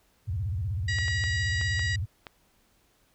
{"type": "tone with vibrato", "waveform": "sine", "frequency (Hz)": 92.5, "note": "F#2", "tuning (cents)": 0, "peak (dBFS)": -27, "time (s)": [0.27, 2.06], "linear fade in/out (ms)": 20, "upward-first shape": "square", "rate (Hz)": 16, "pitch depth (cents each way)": 260}
{"type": "harmonic tone", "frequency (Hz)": 959, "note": "A#5", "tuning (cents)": 49, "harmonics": [2, 3, 4, 5, 6, 7, 8], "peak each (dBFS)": [-29, -41, -39, -38, -46, -51, -44], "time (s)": [0.88, 1.96], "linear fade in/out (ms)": 5}
{"type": "clicks", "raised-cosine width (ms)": 0.3, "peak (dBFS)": -23, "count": 6, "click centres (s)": [0.986, 1.082, 1.239, 1.613, 1.794, 2.268]}
{"effects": ["pink hiss -66 dBFS RMS until 3.14 s"]}